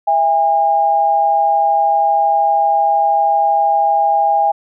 sine tone pair together, 659.3 / 812.1 Hz, E5 / G#5, 0 / -39 cents, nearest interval major third, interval 361 cents, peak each -18 / -11 dBFS, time 0.07-4.52 s, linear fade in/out 10 ms, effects none

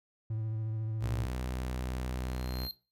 triangle tone with vibrato, 110 Hz, A2, in tune, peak -30 dBFS, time 0.3-1.26 s, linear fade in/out 5 ms, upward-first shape triangle, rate 14 Hz, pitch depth 31 cents each way
sawtooth tone with pitch glide, 61 to 62.97 Hz, B1 to B1, -21 to +34 cents, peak -30 dBFS, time 1-2.69 s, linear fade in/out 50 ms, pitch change +55 cents, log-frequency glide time 1.1-1.32 s
square tone with exponential growth, 4186 Hz, C8, in tune, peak -35 dBFS, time 2.15-2.71 s, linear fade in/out 1 ms, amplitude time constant 120 ms
effects noise-tail reverb RT60 0.3 s tail -17 dB re dry

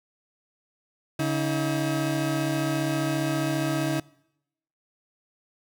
30% pulse tone pair together, 142.54 / 320 Hz, C#3 / D#4, +49 / +49 cents, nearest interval octave + major second, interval 1400 cents, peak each -24 dBFS, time 1.19-4 s, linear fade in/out 5 ms, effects noise-tail reverb RT60 0.8 s tail -23 dB re dry

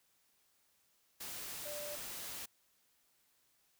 sine tone in noise, 590 Hz, D5, 8 cents sharp, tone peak -44 dBFS, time 1.65-1.96 s, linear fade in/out 10 ms, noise white, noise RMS -45 dBFS, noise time 1.2-2.46 s, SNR -2 dB, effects white hiss -74 dBFS RMS until 3.79 s

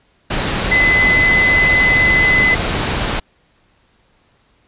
sine tone in noise, 2022 Hz, B6, 40 cents sharp, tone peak -10 dBFS, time 0.71-2.55 s, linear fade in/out 10 ms, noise pink, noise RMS -18 dBFS, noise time 0.3-3.2 s, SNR +5 dB, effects pink hiss -57 dBFS RMS until 4.67 s + resampled to 8000 Hz

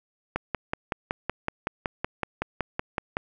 click train, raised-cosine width 0.5 ms, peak -11 dBFS, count 16, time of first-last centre 0.36-3.169 s, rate 5.34 Hz, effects none

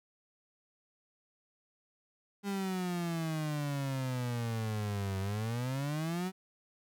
35% pulse exponential two-way sweep, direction down then up, 202.3 to 95.1 to 190.5 Hz, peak -31 dBFS, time 2.43-6.32 s, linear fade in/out 50 ms, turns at 5.19 s, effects none

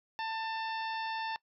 harmonic tone with a mistuned harmonic, 892 Hz, A5, 23 cents sharp, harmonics 1 / 2 / 3 / 4 / 5 / 6, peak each -35 / -41 / -45 / -47 / -49 / -51 dBFS, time 0.19-1.36 s, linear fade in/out 0 ms, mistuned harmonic 6, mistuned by -16 cents, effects noise-tail reverb RT60 0.1 s tail -22 dB re dry

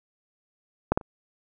clicks, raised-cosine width 1 ms, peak -6 / -8 / -29 dBFS, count 3, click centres 0.92 / 0.975 / 1.012 s, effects none

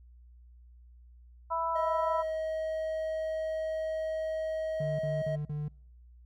harmonic tone, 329.6 Hz, E4, in tune, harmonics 2 / 3 / 4, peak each -35 / -30 / -36 dBFS, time 1.5-2.23 s, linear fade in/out 20 ms
triangle tone, 634 Hz, D#5, 32 cents sharp, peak -29 dBFS, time 1.75-5.36 s, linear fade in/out 10 ms
triangle tone bursts, 148.9 Hz, D3, 24 cents sharp, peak -30 dBFS, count 4, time 4.8-5.683 s, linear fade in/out 5 ms, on 190 ms, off 41 ms
effects noise-tail reverb RT60 0.7 s tail -26 dB re dry + added 60 Hz sine -52 dBFS peak until 6.25 s

